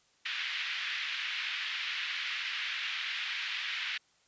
pink band-pass noise, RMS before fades -36 dBFS, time 0.25-3.98 s, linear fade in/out 10 ms, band 1800 to 3600 Hz, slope 24 dB/octave, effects white hiss -68 dBFS RMS until 4.27 s + resampled to 16000 Hz

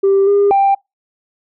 sine tone with pitch steps, 392.1 / 403.6 / 789 Hz, G4 / G#4 / G5, 0 / -49 / +11 cents, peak -7 dBFS, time 0.03-0.75 s, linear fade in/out 10 ms, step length 240 ms, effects noise-tail reverb RT60 0.2 s tail -26 dB re dry + tanh soft clip ceiling -6 dBFS

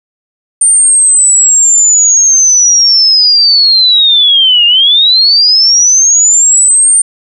sine linear two-way sweep, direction down then up, 8950 to 2794 to 8950 Hz, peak -3 dBFS, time 0.61-7.02 s, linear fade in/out 5 ms, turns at 4.66 s, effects none

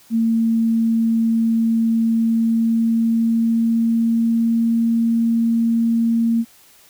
sine tone with pitch glide, 227.1 to 230 Hz, A#3 to A#3, -45 to -23 cents, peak -14 dBFS, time 0.1-6.45 s, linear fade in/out 50 ms, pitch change +22 cents, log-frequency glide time 2.15-4.73 s, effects white hiss -50 dBFS RMS until 6.89 s

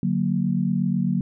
sine chord, D augmented, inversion none, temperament equal, 146.83 / 185 / 233.1 Hz, D3 / F#3 / A#3, 0 / 0 / 0 cents, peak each -26 / -22 / -25 dBFS, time 0.03-1.21 s, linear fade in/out 2 ms, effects none

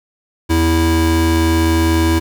square tone pair together, 82.23 / 327.2 Hz, E2 / E4, -4 / -13 cents, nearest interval 2 octaves, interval 2391 cents, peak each -15 dBFS, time 0.49-2.2 s, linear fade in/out 20 ms, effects none

